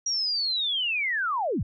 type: linear sweep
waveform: sine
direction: down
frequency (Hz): 5750 to 54.5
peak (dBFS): -24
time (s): 0.06-1.63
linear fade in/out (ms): 5
effects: none